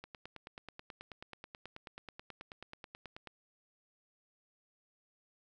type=click train; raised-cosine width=0.3 ms; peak=-30 dBFS; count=31; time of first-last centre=0.04-3.273 s; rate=9.28 Hz; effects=none